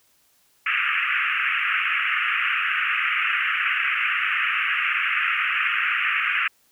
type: band-pass noise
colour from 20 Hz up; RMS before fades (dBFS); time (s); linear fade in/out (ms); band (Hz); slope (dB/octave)
white; -23; 0.66-6.48; 5; 1200 to 2800; 96
effects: white hiss -62 dBFS RMS until 6.71 s